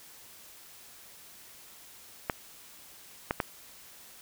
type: clicks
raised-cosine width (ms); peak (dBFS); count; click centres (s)
0.5; -12; 3; 2.298 / 3.309 / 3.402
effects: white hiss -52 dBFS RMS until 4.21 s